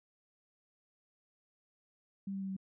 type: tone with pitch steps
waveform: sine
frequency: 196 / 194.42 / 192.86 / 191.3 Hz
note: G3 / G3 / G3 / G3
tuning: 0 / -14 / -28 / -42 cents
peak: -36 dBFS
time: 2.27-2.566 s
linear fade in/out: 5 ms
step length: 74 ms
effects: none